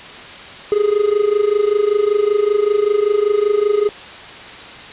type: tone with amplitude modulation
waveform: triangle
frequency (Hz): 415.3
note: G#4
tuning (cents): 0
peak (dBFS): -7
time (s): 0.72-3.89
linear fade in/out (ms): 0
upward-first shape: sine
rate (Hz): 25.2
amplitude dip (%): 80
effects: white hiss -34 dBFS RMS until 4.92 s + resampled to 8000 Hz